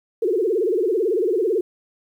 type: tone with vibrato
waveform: sine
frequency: 402.2 Hz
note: G4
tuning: 44 cents sharp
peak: -17 dBFS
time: 0.22-1.61 s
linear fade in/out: 5 ms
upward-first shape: sine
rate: 18 Hz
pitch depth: 260 cents each way
effects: 9-bit